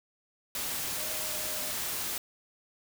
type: tone in noise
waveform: sine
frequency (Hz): 614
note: D#5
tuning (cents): -23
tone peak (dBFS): -45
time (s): 0.98-1.71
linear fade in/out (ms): 2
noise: white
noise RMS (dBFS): -34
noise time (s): 0.55-2.18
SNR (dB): -14
effects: none